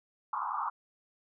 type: band-pass noise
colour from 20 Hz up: white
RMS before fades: -34 dBFS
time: 0.33-0.7 s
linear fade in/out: 5 ms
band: 820 to 1300 Hz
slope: 96 dB/octave
effects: none